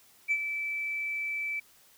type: tone with ADSR envelope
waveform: sine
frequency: 2317 Hz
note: D7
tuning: 24 cents flat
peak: -21 dBFS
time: 0.28-1.6 s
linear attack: 34 ms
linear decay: 57 ms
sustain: -9 dB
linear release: 8 ms
effects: tanh soft clip ceiling -20 dBFS + white hiss -60 dBFS RMS until 1.97 s